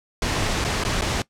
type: noise with dropouts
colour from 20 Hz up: pink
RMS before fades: -23 dBFS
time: 0.22-1.22 s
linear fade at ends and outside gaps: 2 ms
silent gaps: 0.643-0.647 / 0.838-0.849 / 1.011-1.019 s
effects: noise-tail reverb RT60 0.1 s tail -20 dB re dry + low-pass 7000 Hz 12 dB/octave